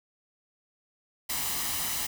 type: noise with comb filter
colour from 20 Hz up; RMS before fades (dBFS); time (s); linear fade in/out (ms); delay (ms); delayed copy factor
white; -31; 1.29-2.07; 10; 1; +0.5
effects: none